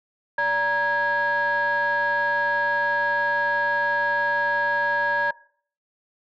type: tone cluster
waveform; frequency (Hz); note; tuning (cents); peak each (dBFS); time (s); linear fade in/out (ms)
sine; 579 / 940 / 1651; D5 / A#5 / G#6; -25 / +14 / -11; -27 / -23 / -21; 0.38-5.31; 5
effects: noise-tail reverb RT60 0.5 s tail -19 dB re dry + tanh soft clip ceiling -15 dBFS